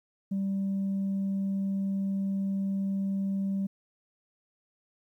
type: tone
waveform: sine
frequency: 195.2 Hz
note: G3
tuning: 7 cents flat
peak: -25 dBFS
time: 0.31-3.67 s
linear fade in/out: 10 ms
effects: tanh soft clip ceiling -25 dBFS + 11-bit